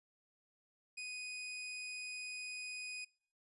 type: tone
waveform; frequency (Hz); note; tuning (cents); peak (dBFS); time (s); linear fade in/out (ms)
sawtooth; 2489; D#7; 0; -39; 0.97-3.05; 10
effects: noise-tail reverb RT60 0.6 s tail -26 dB re dry + resampled to 24000 Hz